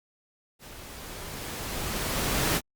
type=noise with level ramp; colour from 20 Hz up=pink; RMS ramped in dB=-46 to -24 dBFS; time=0.59-2.61 s; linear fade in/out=50 ms; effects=Opus 48 kbps